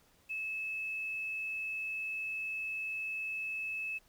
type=tone with quantisation; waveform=sine; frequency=2600 Hz; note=E7; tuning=24 cents flat; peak=-35 dBFS; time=0.29-3.99 s; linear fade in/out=20 ms; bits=10; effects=pink hiss -67 dBFS RMS until 4.08 s